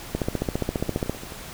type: two click trains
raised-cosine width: 2 ms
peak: -24 / -10 dBFS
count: 7 / 15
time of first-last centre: 0.8-1.322 / 0.15-1.096 s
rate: 11.5 / 14.8 Hz
effects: pink hiss -39 dBFS RMS until 1.53 s